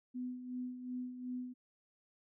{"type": "tone with tremolo", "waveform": "sine", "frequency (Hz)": 250.4, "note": "B3", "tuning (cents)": 24, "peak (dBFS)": -37, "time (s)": [0.14, 1.54], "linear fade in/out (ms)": 20, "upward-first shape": "sine", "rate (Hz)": 2.7, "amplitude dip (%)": 60, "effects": []}